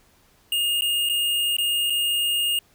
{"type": "tone with dropouts", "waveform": "square", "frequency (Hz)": 2838, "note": "F7", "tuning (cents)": 27, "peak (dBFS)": -21, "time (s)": [0.52, 2.59], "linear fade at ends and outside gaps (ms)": 2, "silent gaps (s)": [[0.81, 0.82], [1.09, 1.096], [1.567, 1.584], [1.899, 1.903]], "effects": ["pink hiss -59 dBFS RMS until 2.74 s"]}